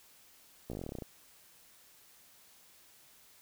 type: slowing click train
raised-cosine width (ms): 2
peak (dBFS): -27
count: 14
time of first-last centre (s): 0.7-1.022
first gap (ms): 16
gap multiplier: 1.07
effects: white hiss -61 dBFS RMS until 3.41 s